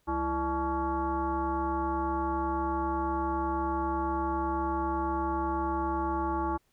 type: tone with frequency modulation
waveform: sine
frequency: 597 Hz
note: D5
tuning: 28 cents sharp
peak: -27 dBFS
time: 0.07-6.58 s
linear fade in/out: 20 ms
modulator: 264 Hz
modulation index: 2.1
effects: pink hiss -72 dBFS RMS until 6.72 s